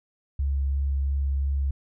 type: tone with vibrato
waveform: sine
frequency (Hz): 69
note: C#2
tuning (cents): -7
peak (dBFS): -22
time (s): 0.39-1.71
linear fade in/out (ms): 5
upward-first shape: sine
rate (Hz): 2.9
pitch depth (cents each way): 11
effects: none